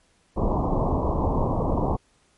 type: low-pass noise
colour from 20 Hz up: pink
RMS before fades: -23 dBFS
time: 0.36-1.97 s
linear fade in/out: 20 ms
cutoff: 1100 Hz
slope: 96 dB/octave
effects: pink hiss -63 dBFS RMS until 2.37 s + MP3 48 kbps